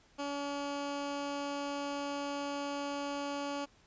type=tone; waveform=15% pulse; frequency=284.2 Hz; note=C#4; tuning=43 cents sharp; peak=-29 dBFS; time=0.18-3.66 s; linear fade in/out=20 ms; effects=pink hiss -65 dBFS RMS until 3.86 s + resampled to 16000 Hz